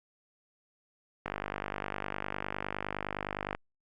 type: click train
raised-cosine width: 0.5 ms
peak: -18 dBFS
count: 115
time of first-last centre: 1.26-3.549 s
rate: 49.8 Hz
effects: Opus 48 kbps